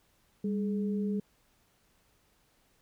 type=tone pair together; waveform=sine; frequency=200 / 423.8 Hz; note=G3 / G#4; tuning=+35 / +35 cents; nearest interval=octave + minor second; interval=1300 cents; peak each=-29 / -37 dBFS; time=0.44-1.2 s; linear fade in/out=5 ms; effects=pink hiss -69 dBFS RMS until 2.81 s